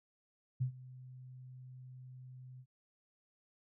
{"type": "tone with ADSR envelope", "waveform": "sine", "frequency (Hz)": 127.8, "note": "C3", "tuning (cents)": -40, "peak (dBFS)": -29, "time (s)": [0.6, 2.66], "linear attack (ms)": 17, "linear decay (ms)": 96, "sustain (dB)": -20, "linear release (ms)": 63, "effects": []}